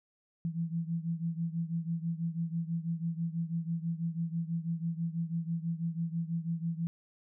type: beating tone pair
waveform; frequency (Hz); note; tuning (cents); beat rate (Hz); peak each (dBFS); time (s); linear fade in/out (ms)
sine; 164.81 / 170.91; E3 / F3; 0 / -37; 6.1; -33 / -36; 0.45-6.87; 0
effects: none